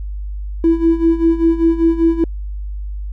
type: tone with tremolo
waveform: triangle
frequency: 330.4 Hz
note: E4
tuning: 4 cents sharp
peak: -4 dBFS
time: 0.64-2.24 s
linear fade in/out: 2 ms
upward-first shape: sine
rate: 5.1 Hz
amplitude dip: 85%
effects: tanh soft clip ceiling -6 dBFS + added 50 Hz sine -22 dBFS peak until 3.12 s